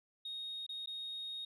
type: tone with dropouts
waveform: sine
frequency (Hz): 3729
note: A#7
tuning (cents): 0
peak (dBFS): -39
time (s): 0.25-1.45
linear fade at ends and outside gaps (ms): 5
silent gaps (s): 0.665-0.691 / 0.86-0.872
effects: tanh soft clip ceiling -37 dBFS